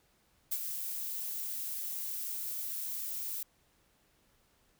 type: noise with ADSR envelope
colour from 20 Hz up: violet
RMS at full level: -31 dBFS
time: 0.51-3.43 s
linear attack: 14 ms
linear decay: 47 ms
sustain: -7 dB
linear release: 4 ms
effects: pink hiss -70 dBFS RMS until 4.79 s